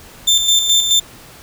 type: tone with tremolo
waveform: 30% pulse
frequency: 3565 Hz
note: A7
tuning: 22 cents sharp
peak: -7 dBFS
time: 0.27-1 s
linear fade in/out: 10 ms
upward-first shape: square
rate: 4.7 Hz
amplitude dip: 50%
effects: pink hiss -40 dBFS RMS until 1.42 s